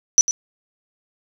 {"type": "tone with echo", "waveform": "sine", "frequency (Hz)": 5920, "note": "F#8", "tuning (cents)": 0, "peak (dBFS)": -7, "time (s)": [0.18, 0.21], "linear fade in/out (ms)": 0, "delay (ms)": 100, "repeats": 1, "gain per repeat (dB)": -12, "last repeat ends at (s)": 0.31, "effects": []}